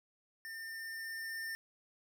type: tone with level ramp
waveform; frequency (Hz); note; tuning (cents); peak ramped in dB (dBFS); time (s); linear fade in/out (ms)
square; 1804; A6; +43; -44 to -39; 0.45-1.55; 0
effects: none